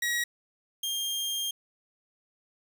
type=tone pair in turn; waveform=sawtooth; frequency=1907 / 3207 Hz; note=A#6 / G7; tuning=+39 / +39 cents; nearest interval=major sixth; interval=900 cents; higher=second; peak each=-23 / -26 dBFS; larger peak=first; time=0.02-0.24 / 0.83-1.51 s; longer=second; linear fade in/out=5 ms; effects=10-bit